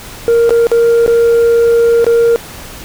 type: tone with dropouts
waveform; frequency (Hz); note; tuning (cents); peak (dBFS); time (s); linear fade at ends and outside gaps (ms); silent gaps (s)
sine; 466.2; A#4; 0; -3; 0.28-2.36; 0; 0.494-0.506 / 0.669-0.716 / 1.063-1.078 / 2.044-2.066
effects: tanh soft clip ceiling -5 dBFS + pink hiss -30 dBFS RMS until 2.84 s